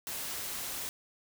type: noise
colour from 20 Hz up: white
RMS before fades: -38 dBFS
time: 0.07-0.89 s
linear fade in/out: 0 ms
effects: none